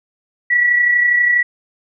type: tone pair together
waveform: sine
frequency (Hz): 1911 / 1943.3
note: A#6 / B6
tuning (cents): +43 / -28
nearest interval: unison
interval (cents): 29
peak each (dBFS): -22 / -11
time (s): 0.5-1.43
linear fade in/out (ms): 10
effects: none